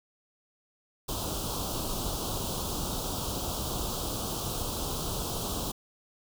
pink band-stop noise, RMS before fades -33 dBFS, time 1.08-5.72 s, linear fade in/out 10 ms, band 1300 to 3000 Hz, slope 48 dB/octave, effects none

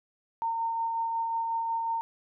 sine tone with tremolo, 914 Hz, A#5, 34 cents flat, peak -26 dBFS, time 0.42-2.01 s, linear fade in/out 0 ms, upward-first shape sine, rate 5.5 Hz, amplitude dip 25%, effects none

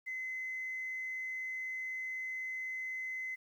sine tone, 2044 Hz, C7, 41 cents flat, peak -36 dBFS, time 0.06-3.36 s, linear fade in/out 20 ms, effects tanh soft clip ceiling -32 dBFS + 11-bit

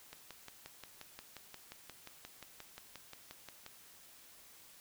click train, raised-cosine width 0.2 ms, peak -30 dBFS, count 21, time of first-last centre 0.13-3.664 s, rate 5.66 Hz, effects white hiss -59 dBFS RMS until 4.8 s

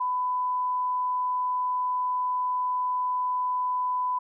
sine tone, 1000 Hz, B5, 21 cents sharp, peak -24 dBFS, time 0-4.19 s, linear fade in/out 10 ms, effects none

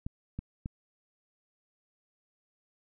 clicks, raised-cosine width 5 ms, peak -23 dBFS, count 3, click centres 0.065 / 0.39 / 0.659 s, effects none

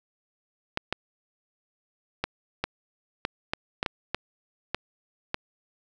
clicks, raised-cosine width 0.3 ms, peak -10 dBFS, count 11, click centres 0.774 / 0.926 / 2.24 / 2.64 / 3.251 / 3.535 / 3.829 / 3.862 / 4.146 / 4.746 / 5.344 s, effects none

